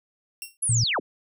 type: tone with exponential decay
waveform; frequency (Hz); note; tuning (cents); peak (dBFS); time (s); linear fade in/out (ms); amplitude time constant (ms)
10% pulse; 2735; F7; -37; -21; 0.42-0.57; 1; 32
type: linear sweep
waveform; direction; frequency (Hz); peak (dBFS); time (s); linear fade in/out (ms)
sine; down; 10960 to 96.8; -22; 0.62-1; 10
type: tone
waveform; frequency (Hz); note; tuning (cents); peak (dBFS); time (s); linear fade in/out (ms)
sine; 116.54; A#2; 0; -20; 0.69-0.84; 5
effects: none